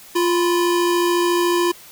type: tone pair together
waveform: square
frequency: 349.2 / 993.7 Hz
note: F4 / B5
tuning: 0 / +10 cents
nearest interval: octave + tritone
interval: 1810 cents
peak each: -17 / -24 dBFS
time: 0.15-1.72 s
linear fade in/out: 10 ms
effects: white hiss -43 dBFS RMS until 1.91 s